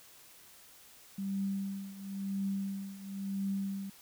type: tone with tremolo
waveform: sine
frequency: 196 Hz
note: G3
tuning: in tune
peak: -30 dBFS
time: 1.18-3.9 s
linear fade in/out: 5 ms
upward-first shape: triangle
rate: 0.97 Hz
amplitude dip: 85%
effects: white hiss -57 dBFS RMS until 4.01 s